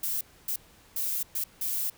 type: noise bursts at uneven times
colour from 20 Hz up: violet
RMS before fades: -30 dBFS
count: 5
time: 0.03-0.21 / 0.48-0.56 / 0.96-1.23 / 1.35-1.44 / 1.61-1.9 s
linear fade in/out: 5 ms
effects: pink hiss -57 dBFS RMS until 1.97 s